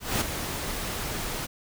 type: noise with ADSR envelope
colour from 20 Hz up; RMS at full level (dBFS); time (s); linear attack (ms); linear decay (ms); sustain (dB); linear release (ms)
pink; -24; 0-1.47; 210; 10; -8; 20
effects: none